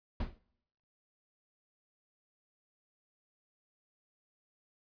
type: noise with exponential decay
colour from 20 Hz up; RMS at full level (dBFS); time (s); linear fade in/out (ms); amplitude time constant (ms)
brown; -29; 0.2-0.39; 5; 41
effects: noise-tail reverb RT60 0.8 s tail -24 dB re dry + resampled to 11025 Hz